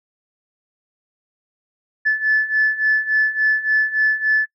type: beating tone pair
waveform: sine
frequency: 1735 / 1738.5 Hz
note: A6 / A6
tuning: -25 / -21 cents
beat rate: 3.5 Hz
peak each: -19 / -16 dBFS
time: 2.05-4.46 s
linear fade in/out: 20 ms
effects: noise-tail reverb RT60 0.1 s tail -21 dB re dry + tanh soft clip ceiling -8 dBFS